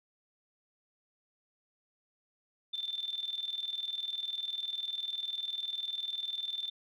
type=tone with tremolo; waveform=sine; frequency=3554 Hz; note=A7; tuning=17 cents sharp; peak=-32 dBFS; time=2.73-6.7 s; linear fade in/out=10 ms; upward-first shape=square; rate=20 Hz; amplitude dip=65%; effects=none